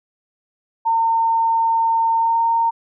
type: tone with pitch glide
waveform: sine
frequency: 910 to 919 Hz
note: A#5 to A#5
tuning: -42 to -25 cents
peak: -14 dBFS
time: 0.85-2.71 s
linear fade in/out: 20 ms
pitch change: +17 cents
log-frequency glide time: 2.17-2.38 s
effects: none